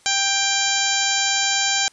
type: harmonic tone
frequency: 789 Hz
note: G5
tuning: 11 cents sharp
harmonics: 1 / 2 / 3 / 4 / 5 / 6 / 7 / 8 / 9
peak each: -27 / -26 / -27 / -26 / -26 / -29 / -28 / -27 / -25 dBFS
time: 0.06-1.88 s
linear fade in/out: 0 ms
effects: white hiss -54 dBFS RMS until 1.92 s + resampled to 22050 Hz